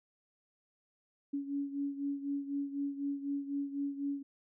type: beating tone pair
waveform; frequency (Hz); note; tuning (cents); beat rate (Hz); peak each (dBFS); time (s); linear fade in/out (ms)
sine; 280.6 / 284.6; C#4 / C#4; +21 / +46; 4; -35 / -40; 1.33-4.23; 10
effects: none